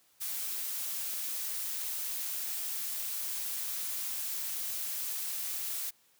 blue noise, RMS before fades -36 dBFS, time 0.2-5.91 s, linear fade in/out 20 ms, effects white hiss -67 dBFS RMS until 6.19 s + high-pass 80 Hz 12 dB/octave

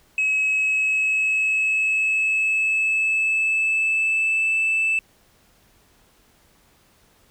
sine tone with pitch glide, 2564 to 2636 Hz, E7 to E7, -49 to -1 cents, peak -16 dBFS, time 0.18-4.99 s, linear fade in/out 2 ms, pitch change +48 cents, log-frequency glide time 0.39-4.57 s, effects tanh soft clip ceiling -16 dBFS + pink hiss -58 dBFS RMS until 7.3 s

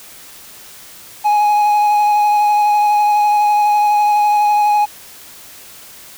triangle tone with vibrato, 834 Hz, G#5, 7 cents sharp, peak -8 dBFS, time 1.24-4.86 s, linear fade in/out 20 ms, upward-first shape sine, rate 12 Hz, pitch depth 14 cents each way, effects white hiss -38 dBFS RMS until 6.17 s

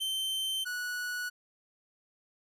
45% pulse tone pair in turn, 3104 / 1470.4 Hz, G7 / F#6, -18 / -11 cents, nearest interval octave + minor second, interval 1293 cents, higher first, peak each -30 / -33 dBFS, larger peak first, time 0-0.65 / 0.65-1.3 s, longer neither, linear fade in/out 20 ms, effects resampled to 32000 Hz

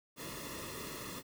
pink noise with comb filter, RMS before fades -44 dBFS, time 0.16-1.23 s, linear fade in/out 50 ms, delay 1.3 ms, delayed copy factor -0.8, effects none

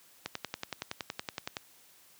click train, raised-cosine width 0.2 ms, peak -17 dBFS, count 15, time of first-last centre 0.26-1.568 s, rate 10.7 Hz, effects white hiss -60 dBFS RMS until 2.19 s + high-pass 80 Hz 12 dB/octave

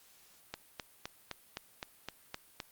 click train, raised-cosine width 0.2 ms, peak -21 dBFS, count 9, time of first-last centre 0.54-2.602 s, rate 3.88 Hz, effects white hiss -62 dBFS RMS until 2.71 s + Opus 48 kbps

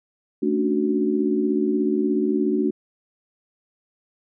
sine chord, D major seventh, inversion second, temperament equal, 220 / 277.2 / 293.7 / 370 Hz, A3 / C#4 / D4 / F#4, 0 / 0 / 0 / 0 cents, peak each -24 / -28 / -23 / -23 dBFS, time 0.42-2.71 s, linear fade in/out 10 ms, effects none

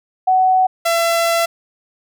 sine / sawtooth tone pair in turn, 748 / 673.2 Hz, F#5 / E5, +19 / +36 cents, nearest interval major second, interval 183 cents, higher first, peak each -10 dBFS, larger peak neither, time 0.27-0.67 / 0.85-1.46 s, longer second, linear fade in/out 10 ms, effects none

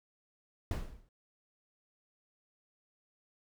brown noise with exponential decay, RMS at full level -28 dBFS, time 0.71-1.09 s, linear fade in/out 2 ms, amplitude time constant 81 ms, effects none

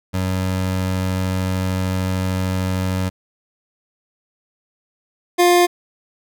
25% pulse tone pair in turn, 93.3 / 352.3 Hz, F#2 / F4, +15 / +15 cents, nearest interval octave + major seventh, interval 2300 cents, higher second, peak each -15 / -7 dBFS, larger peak second, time 0.13-3.1 / 5.38-5.67 s, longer first, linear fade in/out 20 ms, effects none

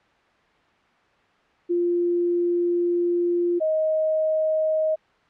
sine tone pair in turn, 348.4 / 627.6 Hz, F4 / D#5, -4 / +15 cents, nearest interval minor seventh, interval 1019 cents, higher second, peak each -19 dBFS, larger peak neither, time 1.69-3.6 / 3.6-4.96 s, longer first, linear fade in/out 20 ms, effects white hiss -59 dBFS RMS until 5.29 s + low-pass 2000 Hz 12 dB/octave

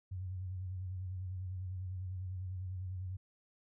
sine tone with vibrato, 92.5 Hz, F#2, in tune, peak -38 dBFS, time 0.11-3.17 s, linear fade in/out 10 ms, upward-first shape square, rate 10 Hz, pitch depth 42 cents each way, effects none

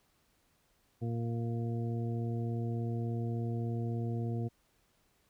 harmonic tone, 116.54 Hz, A#2, in tune, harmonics 1 / 2 / 3 / 4 / 6, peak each -33 / -39 / -43 / -45 / -49 dBFS, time 1.01-4.49 s, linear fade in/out 20 ms, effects pink hiss -72 dBFS RMS until 5.29 s

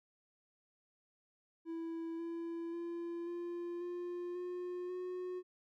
triangle tone with pitch steps, 330.1 / 335.5 / 341 / 346.5 / 352.2 / 357.9 / 363.7 Hz, E4 / E4 / F4 / F4 / F4 / F4 / F#4, +2 / +31 / -41 / -14 / +15 / +42 / -30 cents, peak -37 dBFS, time 1.65-5.43 s, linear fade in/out 50 ms, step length 540 ms, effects none

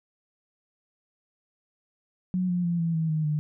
sine tone with pitch steps, 183.2 / 177.37 / 171.72 / 166.26 / 160.97 / 155.84 / 150.88 Hz, F#3 / F3 / F3 / E3 / E3 / D#3 / D3, -17 / +27 / -29 / +15 / -41 / +3 / +47 cents, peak -23 dBFS, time 2.34-3.39 s, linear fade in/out 0 ms, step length 150 ms, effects none

